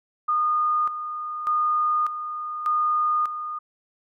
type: tone with tremolo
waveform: sine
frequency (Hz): 1224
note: D#6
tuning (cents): -29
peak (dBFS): -19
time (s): 0.28-3.59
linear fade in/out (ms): 10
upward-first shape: square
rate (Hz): 0.84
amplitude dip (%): 65
effects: none